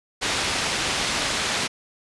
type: low-pass noise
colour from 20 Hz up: white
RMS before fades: -25 dBFS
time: 0.21-1.68 s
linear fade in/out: 20 ms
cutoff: 4800 Hz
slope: 12 dB/octave
effects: resampled to 24000 Hz